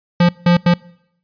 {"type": "tone bursts at uneven times", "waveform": "square", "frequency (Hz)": 174.61, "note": "F3", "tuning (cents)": 0, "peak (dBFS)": -9, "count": 3, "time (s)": [[0.2, 0.29], [0.46, 0.57], [0.66, 0.74]], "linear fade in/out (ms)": 5, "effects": ["noise-tail reverb RT60 0.8 s tail -25 dB re dry", "resampled to 11025 Hz"]}